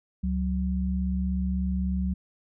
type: tone pair together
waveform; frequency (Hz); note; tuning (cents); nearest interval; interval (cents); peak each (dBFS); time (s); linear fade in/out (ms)
sine; 69.8 / 186.24; C#2 / F#3; +13 / +12; octave + perfect fourth; 1699; -27; 0.23-2.14; 10
effects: none